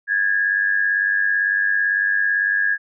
sine tone pair together, 1647 / 1744.9 Hz, G#6 / A6, -15 / -15 cents, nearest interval minor second, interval 100 cents, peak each -17 / -23 dBFS, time 0.07-2.78 s, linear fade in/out 50 ms, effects none

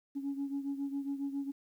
sine beating tone pair, 277.2 / 284.5 Hz, C#4 / C#4, 0 / +45 cents, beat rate 7.3 Hz, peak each -34 / -39 dBFS, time 0.15-1.52 s, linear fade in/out 20 ms, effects tanh soft clip ceiling -29 dBFS + 11-bit

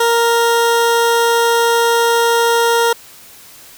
20% pulse tone, 466.2 Hz, A#4, in tune, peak -6 dBFS, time 0-2.93 s, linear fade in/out 5 ms, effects white hiss -40 dBFS RMS until 3.77 s

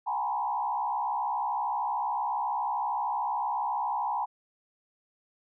sine tone with frequency modulation, 896 Hz, A5, 31 cents sharp, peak -27 dBFS, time 0.06-4.26 s, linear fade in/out 20 ms, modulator 66.4 Hz, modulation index 1.7, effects none

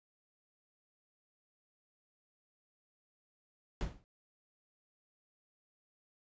brown noise with exponential decay, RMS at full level -31 dBFS, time 3.81-4.04 s, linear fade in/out 0 ms, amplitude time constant 49 ms, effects resampled to 16000 Hz

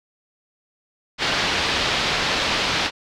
white low-pass noise, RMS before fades -22 dBFS, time 1.18-2.91 s, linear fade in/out 50 ms, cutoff 4400 Hz, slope 24 dB/octave, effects none

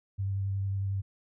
sine tone with vibrato, 97.9 Hz, G2, 2 cents flat, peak -28 dBFS, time 0.18-1.02 s, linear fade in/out 20 ms, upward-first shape sine, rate 11 Hz, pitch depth 15 cents each way, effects none

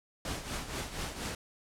pink noise with tremolo, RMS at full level -35 dBFS, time 0.25-1.35 s, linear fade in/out 2 ms, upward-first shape triangle, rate 4.2 Hz, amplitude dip 70%, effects low-pass 10000 Hz 12 dB/octave

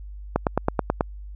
click train, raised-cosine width 1 ms, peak -5 dBFS, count 7, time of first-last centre 0.36-1.009 s, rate 9.25 Hz, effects added 50 Hz sine -35 dBFS peak until 1.35 s

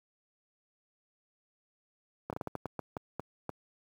slowing click train, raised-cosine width 1 ms, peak -21 dBFS, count 11, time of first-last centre 2.3-3.493 s, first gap 28 ms, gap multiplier 1.3, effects high-pass 80 Hz 12 dB/octave + 9-bit

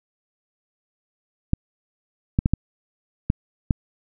clicks, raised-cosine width 5 ms, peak -5 dBFS, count 6, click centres 1.534 / 2.389 / 2.459 / 2.536 / 3.301 / 3.708 s, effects none

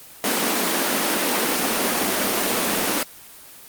pink high-pass noise, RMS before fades -21 dBFS, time 0.24-3.03 s, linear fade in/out 0 ms, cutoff 200 Hz, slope 48 dB/octave, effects white hiss -43 dBFS RMS until 3.68 s + Opus 24 kbps

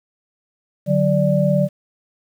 sine tone cluster, 148 / 186.4 / 586 Hz, D3 / F#3 / D5, +14 / +13 / -4 cents, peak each -18 dBFS, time 0.86-1.69 s, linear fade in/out 50 ms, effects 8-bit

